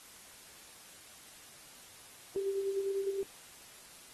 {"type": "tone with tremolo", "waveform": "sine", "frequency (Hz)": 392, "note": "G4", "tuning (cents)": 0, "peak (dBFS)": -29, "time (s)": [2.36, 3.23], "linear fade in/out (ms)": 0, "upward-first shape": "sine", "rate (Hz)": 10, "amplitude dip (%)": 50, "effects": ["white hiss -54 dBFS RMS until 4.13 s", "AAC 32 kbps"]}